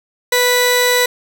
sawtooth tone pair together, 493 / 1972 Hz, B4 / B6, -3 / -3 cents, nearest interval 2 octaves, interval 2400 cents, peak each -10 dBFS, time 0.32-1.06 s, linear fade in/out 5 ms, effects none

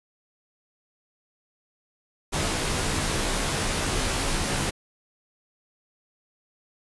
pink noise with comb filter, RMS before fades -26 dBFS, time 2.32-4.71 s, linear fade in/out 20 ms, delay 17 ms, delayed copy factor -0.65, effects resampled to 24000 Hz

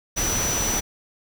sine tone in noise, 5930 Hz, F#8, 3 cents sharp, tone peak -24 dBFS, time 0.16-0.81 s, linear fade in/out 20 ms, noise pink, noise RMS -26 dBFS, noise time 0.16-0.81 s, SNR -1 dB, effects none

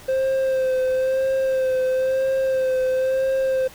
triangle tone with vibrato, 523.3 Hz, C5, in tune, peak -16 dBFS, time 0.08-3.68 s, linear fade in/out 10 ms, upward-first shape sine, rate 1 Hz, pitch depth 26 cents each way, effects pink hiss -44 dBFS RMS until 3.74 s

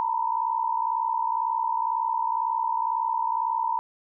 sine tone cluster, 907 / 969 / 1009 Hz, A#5 / B5 / B5, -48 / -33 / +37 cents, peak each -26 / -27 / -32 dBFS, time 0-3.79 s, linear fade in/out 0 ms, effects none

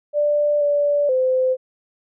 sine tone with pitch steps, 589 / 580 / 515 Hz, D5 / D5 / C5, +5 / -22 / -28 cents, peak -15 dBFS, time 0.13-1.57 s, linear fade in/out 50 ms, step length 480 ms, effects none

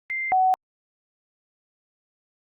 sine tone pair in turn, 2091 / 749 Hz, C7 / F#5, -2 / +21 cents, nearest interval octave + tritone, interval 1777 cents, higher first, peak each -25 / -16 dBFS, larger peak second, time 0.1-0.32 / 0.32-0.54 s, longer neither, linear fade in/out 0 ms, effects Opus 48 kbps

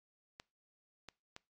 clicks, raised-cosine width 0.2 ms, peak -30 dBFS, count 3, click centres 0.399 / 1.087 / 1.364 s, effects noise-tail reverb RT60 0.3 s tail -24 dB re dry + AAC 48 kbps

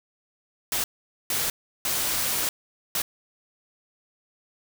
white noise bursts at uneven times, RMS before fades -26 dBFS, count 4, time 0.72-0.84 / 1.3-1.5 / 1.85-2.49 / 2.95-3.02 s, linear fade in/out 2 ms, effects none

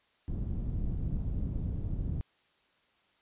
pink low-pass noise, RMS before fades -33 dBFS, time 0.28-2.21 s, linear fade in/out 0 ms, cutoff 160 Hz, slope 12 dB/octave, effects white hiss -69 dBFS RMS until 3.21 s + resampled to 8000 Hz

